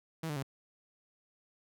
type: tone with pitch steps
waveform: sawtooth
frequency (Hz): 161.9 / 148.46 / 136.14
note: E3 / D3 / C#3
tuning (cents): -31 / +19 / -31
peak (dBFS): -31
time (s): 0.23-0.428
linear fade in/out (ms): 5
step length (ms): 66
effects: none